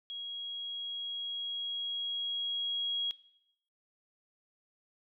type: tone with level ramp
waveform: sine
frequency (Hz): 3300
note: G#7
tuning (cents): -12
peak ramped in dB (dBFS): -38 to -30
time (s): 0.1-3.11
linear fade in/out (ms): 0
effects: noise-tail reverb RT60 0.8 s tail -19 dB re dry